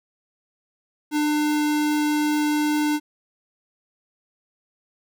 square tone, 299.6 Hz, D4, 35 cents sharp, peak -20 dBFS, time 1.11-3 s, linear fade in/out 50 ms, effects none

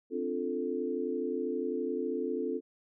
sine chord, D minor seventh, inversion third, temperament equal, 261.6 / 293.7 / 349.2 / 440 Hz, C4 / D4 / F4 / A4, 0 / 0 / 0 / 0 cents, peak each -36 / -39 / -36 / -34 dBFS, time 0.1-2.61 s, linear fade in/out 50 ms, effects none

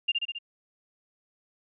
sine tone with echo, 2800 Hz, F7, 4 cents sharp, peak -21 dBFS, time 0.08-0.12 s, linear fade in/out 10 ms, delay 67 ms, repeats 4, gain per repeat -3 dB, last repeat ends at 0.388 s, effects none

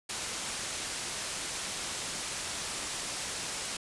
white low-pass noise, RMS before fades -37 dBFS, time 0.09-3.77 s, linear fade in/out 5 ms, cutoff 9600 Hz, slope 24 dB/octave, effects resampled to 24000 Hz

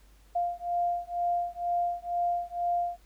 sine beating tone pair, 698 / 700.1 Hz, F5 / F5, -1 / +4 cents, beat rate 2.1 Hz, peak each -30 dBFS, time 0.35-2.98 s, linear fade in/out 10 ms, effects added 50 Hz sine -55 dBFS peak until 3.05 s + pink hiss -64 dBFS RMS until 3.05 s

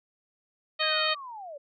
harmonic tone, 622.3 Hz, D#5, in tune, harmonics 1 / 2 / 3 / 4 / 5 / 6 / 7, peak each -32 / -32 / -32 / -32 / -32 / -32 / -32 dBFS, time 0.79-1.15 s, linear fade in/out 20 ms
sine linear sweep, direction down, 1672 to 544 Hz, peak -38 dBFS, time 0.82-1.58 s, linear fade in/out 10 ms
effects none

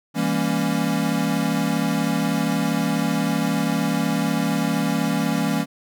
square chord, E diminished seventh, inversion none, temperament equal with one note detuned, 164.81 / 200.5 / 233.1 / 277.2 Hz, E3 / G3 / Bb3 / Db4, 0 / +39 / 0 / 0 cents, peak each -26 dBFS, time 0.14-5.66 s, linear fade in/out 50 ms, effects none

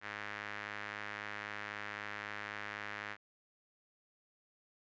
sawtooth tone with band-pass filter, 103.83 Hz, G#2, in tune, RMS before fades -44 dBFS, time 0.01-3.17 s, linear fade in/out 50 ms, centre 1800 Hz, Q 2.3, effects resampled to 16000 Hz

